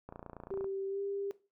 click train, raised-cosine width 1 ms, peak -31 dBFS, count 17, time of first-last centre 0.09-0.644 s, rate 28.9 Hz
sine tone with pitch glide, 389.2 to 398.3 Hz, G4 to G4, -12 to +28 cents, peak -34 dBFS, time 0.51-1.31 s, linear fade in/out 0 ms, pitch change +40 cents, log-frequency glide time 0.88-1 s
effects noise-tail reverb RT60 0.3 s tail -17 dB re dry

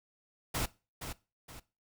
pink noise with echo, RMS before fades -33 dBFS, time 0.54-0.66 s, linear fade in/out 10 ms, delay 470 ms, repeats 2, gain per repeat -8 dB, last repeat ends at 1.6 s, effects noise-tail reverb RT60 0.3 s tail -20 dB re dry

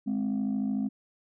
sine tone pair together, 208.4 / 261.9 Hz, G#3 / C4, +6 / +2 cents, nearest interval major third, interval 396 cents, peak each -27 / -28 dBFS, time 0.06-0.89 s, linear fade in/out 20 ms, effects tanh soft clip ceiling -23 dBFS

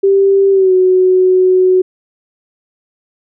sine tone with pitch glide, 392.2 to 370.2 Hz, G4 to F#4, +1 to +1 cents, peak -6 dBFS, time 0.03-1.82 s, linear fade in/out 10 ms, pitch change -100 cents, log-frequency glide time 0.51-0.73 s, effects none

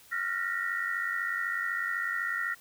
sine tone cluster, 1380 / 1436 / 1836 / 1928 Hz, F6 / F6 / A#6 / B6, -21 / +48 / -27 / -42 cents, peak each -35 / -38 / -33 / -34 dBFS, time 0.11-2.55 s, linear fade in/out 20 ms, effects white hiss -56 dBFS RMS until 2.6 s

